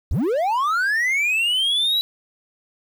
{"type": "linear sweep", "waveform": "triangle", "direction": "up", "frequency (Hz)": [44, 3951], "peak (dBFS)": -16, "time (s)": [0.11, 2.01], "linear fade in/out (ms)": 0, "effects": ["8-bit"]}